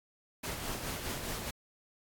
pink noise with tremolo, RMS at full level -37 dBFS, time 0.43-1.51 s, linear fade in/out 10 ms, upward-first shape sine, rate 4.8 Hz, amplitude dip 40%, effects AAC 64 kbps

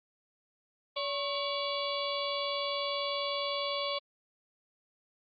harmonic tone with a mistuned harmonic, 570 Hz, C#5, 48 cents sharp, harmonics 1 / 2 / 4 / 5 / 6 / 7 / 8, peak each -35 / -37 / -41 / -42 / -38 / -43 / -42 dBFS, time 0.96-3.99 s, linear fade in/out 10 ms, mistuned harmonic 2, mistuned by -69 cents, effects Opus 24 kbps

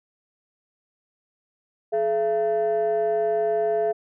sine tone pair together, 425.9 / 676 Hz, G#4 / E5, +44 / +43 cents, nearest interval minor sixth, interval 799 cents, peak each -21 dBFS, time 1.92-3.93 s, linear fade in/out 20 ms, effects tanh soft clip ceiling -16 dBFS

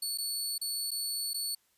20% pulse tone with dropouts, 4435 Hz, C#8, in tune, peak -26 dBFS, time 0.02-1.55 s, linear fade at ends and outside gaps 5 ms, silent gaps 0.176-0.183 / 0.581-0.613 / 0.908-0.914 / 1.334-1.342 s, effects white hiss -71 dBFS RMS until 1.77 s + resampled to 32000 Hz

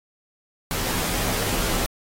pink noise with comb filter, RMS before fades -25 dBFS, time 0.71-1.86 s, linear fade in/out 0 ms, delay 14 ms, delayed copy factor -0.75, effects AAC 48 kbps

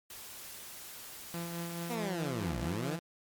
white noise, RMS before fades -47 dBFS, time 0.1-1.95 s, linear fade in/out 2 ms
sawtooth tone with tremolo, 170.1 Hz, F3, 45 cents flat, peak -32 dBFS, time 1.34-2.99 s, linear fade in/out 0 ms, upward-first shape sine, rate 4.7 Hz, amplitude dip 35%
15% pulse linear two-way sweep, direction down then up, 246.9 to 55 to 168 Hz, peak -28 dBFS, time 1.89-2.97 s, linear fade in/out 20 ms, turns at 2.59 s
effects MP3 96 kbps

